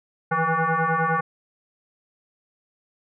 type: tone with frequency modulation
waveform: sine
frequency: 167.4 Hz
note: E3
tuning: 27 cents sharp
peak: -19 dBFS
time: 0.31-1.21 s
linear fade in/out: 10 ms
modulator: 325 Hz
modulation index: 4.5
effects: none